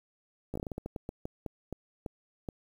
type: slowing click train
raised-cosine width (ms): 2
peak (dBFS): -23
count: 16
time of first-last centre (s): 0.54-2.488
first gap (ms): 15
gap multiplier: 1.27
effects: 9-bit